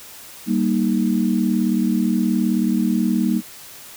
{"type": "chord", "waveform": "sine", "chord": "Eb major", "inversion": "first", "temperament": "just", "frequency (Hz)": [194.45, 233.3, 311.1], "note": ["G3", "Bb3", "Eb4"], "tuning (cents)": [-14, 2, 0], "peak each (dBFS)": [-20, -19, -23], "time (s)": [0.46, 3.42], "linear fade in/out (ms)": 50, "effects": ["white hiss -40 dBFS RMS until 3.96 s"]}